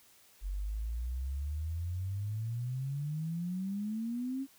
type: exponential sweep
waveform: sine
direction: up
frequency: 45.61 to 275.3 Hz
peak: -33 dBFS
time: 0.41-4.47 s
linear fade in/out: 50 ms
effects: white hiss -62 dBFS RMS until 4.58 s